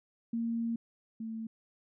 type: tone pair in turn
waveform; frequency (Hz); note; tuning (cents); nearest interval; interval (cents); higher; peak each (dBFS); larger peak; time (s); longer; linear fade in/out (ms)
sine; 230.9 / 223.6; A#3 / A3; -16 / +28; minor second; 56; first; -30 / -36; first; 0.33-0.76 / 1.2-1.47; first; 5
effects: none